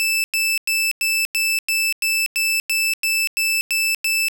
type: tone bursts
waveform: sawtooth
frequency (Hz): 2637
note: E7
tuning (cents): 0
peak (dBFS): -14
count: 13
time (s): 0-4.284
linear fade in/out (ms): 0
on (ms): 240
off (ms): 97
effects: none